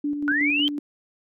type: tone with tremolo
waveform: sine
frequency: 291.3 Hz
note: D4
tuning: 14 cents flat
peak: -22 dBFS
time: 0.04-0.79 s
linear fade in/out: 5 ms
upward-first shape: square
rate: 5.4 Hz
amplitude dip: 40%
type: linear sweep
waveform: sine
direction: up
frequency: 1439 to 3173 Hz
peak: -20 dBFS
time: 0.28-0.68 s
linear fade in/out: 0 ms
effects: none